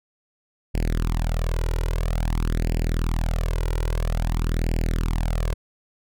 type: tone with flanger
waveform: sawtooth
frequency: 40.63 Hz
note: E1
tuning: 24 cents flat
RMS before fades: -23 dBFS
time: 0.74-5.54 s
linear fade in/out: 10 ms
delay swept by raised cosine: 0.4 to 2.1 ms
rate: 0.5 Hz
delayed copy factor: +0.85
effects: none